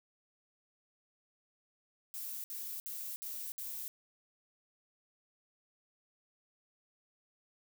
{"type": "noise bursts", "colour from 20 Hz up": "violet", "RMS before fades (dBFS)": -42, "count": 5, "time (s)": [2.14, 3.88], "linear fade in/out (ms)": 0, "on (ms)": 300, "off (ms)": 60, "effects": []}